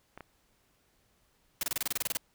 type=clicks; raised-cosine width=0.5 ms; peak=-29 dBFS; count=2; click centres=0.176 / 0.207 s
type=noise bursts; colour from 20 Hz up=white; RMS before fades=-31 dBFS; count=12; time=1.61-2.171 s; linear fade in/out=2 ms; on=22 ms; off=27 ms
effects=pink hiss -70 dBFS RMS until 2.34 s